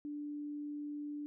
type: tone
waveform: sine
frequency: 293.7 Hz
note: D4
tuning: in tune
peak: -39 dBFS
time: 0.05-1.26 s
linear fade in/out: 0 ms
effects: none